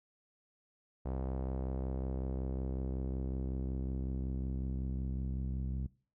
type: tone with low-pass filter sweep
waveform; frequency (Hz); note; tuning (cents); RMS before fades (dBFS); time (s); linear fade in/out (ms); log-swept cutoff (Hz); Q
sawtooth; 65.41; C2; 0; -37; 1.05-5.87; 10; 730 to 180; 1.2
effects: noise-tail reverb RT60 0.4 s tail -21 dB re dry